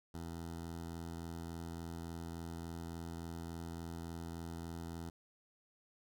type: tone with notch filter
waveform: 15% pulse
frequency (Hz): 83.5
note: E2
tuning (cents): +23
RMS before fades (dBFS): -45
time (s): 0.14-5.1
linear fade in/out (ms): 5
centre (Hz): 2300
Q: 1.4
effects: none